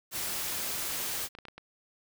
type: noise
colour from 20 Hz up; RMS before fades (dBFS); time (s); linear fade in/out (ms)
white; -34; 0.11-1.29; 50
type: clicks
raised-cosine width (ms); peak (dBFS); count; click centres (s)
0.3; -28; 6; 1.154 / 1.351 / 1.387 / 1.453 / 1.484 / 1.58
effects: none